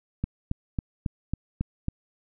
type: click train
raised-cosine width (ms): 5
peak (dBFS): -14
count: 7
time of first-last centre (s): 0.24-1.884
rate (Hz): 3.65
effects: none